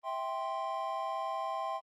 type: chord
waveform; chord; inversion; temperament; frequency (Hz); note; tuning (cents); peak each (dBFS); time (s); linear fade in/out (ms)
triangle; C major; first; just; 654.1 / 784.9 / 1046.5; E5 / G5 / C6; -14 / +2 / 0; -37 / -36 / -35; 0.03-1.81; 50
effects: Opus 24 kbps